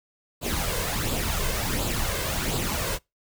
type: noise with flanger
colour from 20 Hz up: pink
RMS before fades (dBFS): -27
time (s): 0.41-2.99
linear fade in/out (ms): 50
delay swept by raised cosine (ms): 0.25 to 1.95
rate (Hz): 1.4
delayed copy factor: +0.55
effects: noise-tail reverb RT60 0.2 s tail -25 dB re dry